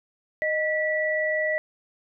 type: tone pair together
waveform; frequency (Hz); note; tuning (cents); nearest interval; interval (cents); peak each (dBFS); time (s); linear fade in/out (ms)
sine; 620 / 1953.1; D#5 / B6; -6 / -20; octave + minor sixth; 1986; -25; 0.42-1.58; 0
effects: none